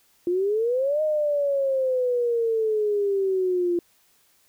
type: exponential two-way sweep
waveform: sine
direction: up then down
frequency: 343.7 to 622.3 to 343.7 Hz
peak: -20 dBFS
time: 0.27-3.79 s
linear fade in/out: 2 ms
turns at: 1.02 s
effects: white hiss -62 dBFS RMS until 4.48 s